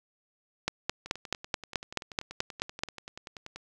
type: two click trains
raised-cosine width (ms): 0.2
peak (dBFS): -24 / -10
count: 27 / 11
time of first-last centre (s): 1.06-3.56 / 0.68-2.835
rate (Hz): 10.4 / 4.64
effects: none